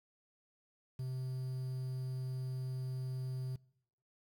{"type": "tone with quantisation", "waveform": "triangle", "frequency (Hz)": 129.3, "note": "C3", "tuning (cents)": -20, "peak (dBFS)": -35, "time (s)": [0.99, 3.56], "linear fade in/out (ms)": 5, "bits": 10, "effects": ["noise-tail reverb RT60 0.8 s tail -24 dB re dry"]}